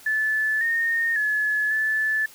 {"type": "tone with pitch steps", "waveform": "sine", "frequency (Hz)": [1740, 1839, 1709, 1742], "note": ["A6", "A#6", "G#6", "A6"], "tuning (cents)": [-20, -24, 49, -18], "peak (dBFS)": -20, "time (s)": [0.06, 2.26], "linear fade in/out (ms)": 5, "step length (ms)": 550, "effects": ["white hiss -48 dBFS RMS until 2.34 s"]}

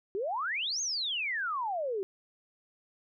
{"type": "exponential two-way sweep", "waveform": "sine", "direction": "up then down", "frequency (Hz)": [370, 6645, 370], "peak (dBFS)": -30, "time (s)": [0.15, 2.03], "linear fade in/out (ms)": 0, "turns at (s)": 0.81, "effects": []}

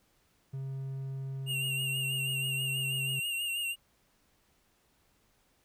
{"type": "tone", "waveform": "triangle", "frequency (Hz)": 134.7, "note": "C#3", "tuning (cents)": -49, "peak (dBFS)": -33, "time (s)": [0.53, 3.2], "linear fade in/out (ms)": 10}
{"type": "tone with vibrato", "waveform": "square", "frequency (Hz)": 2794, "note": "F7", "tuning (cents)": 0, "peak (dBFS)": -32, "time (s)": [1.46, 3.76], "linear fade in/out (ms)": 50, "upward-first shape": "sine", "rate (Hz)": 6.2, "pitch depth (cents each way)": 45}
{"effects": ["pink hiss -70 dBFS RMS until 5.64 s"]}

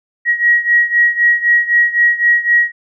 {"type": "beating tone pair", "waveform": "sine", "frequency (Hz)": [1900, 1903.9], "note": ["A#6", "A#6"], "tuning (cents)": [33, 36], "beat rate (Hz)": 3.9, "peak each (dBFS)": [-11, -14], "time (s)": [0.25, 2.72], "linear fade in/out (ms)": 50, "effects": []}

